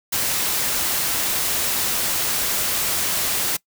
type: noise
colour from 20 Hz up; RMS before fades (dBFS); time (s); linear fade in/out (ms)
white; -22; 0.12-3.57; 10
effects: noise-tail reverb RT60 0.1 s tail -22 dB re dry